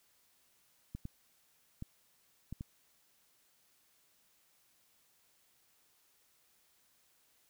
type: clicks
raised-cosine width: 5 ms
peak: -29 dBFS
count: 5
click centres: 0.95 / 1.054 / 1.824 / 2.526 / 2.609 s
effects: white hiss -71 dBFS RMS until 7.49 s